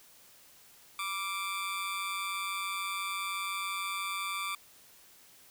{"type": "tone with amplitude modulation", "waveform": "20% pulse", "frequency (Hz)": 1173, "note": "D6", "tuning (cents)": -2, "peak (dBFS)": -26, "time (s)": [0.99, 4.55], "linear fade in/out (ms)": 2, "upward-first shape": "sine", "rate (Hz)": 186, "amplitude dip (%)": 55, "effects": ["white hiss -58 dBFS RMS until 5.5 s"]}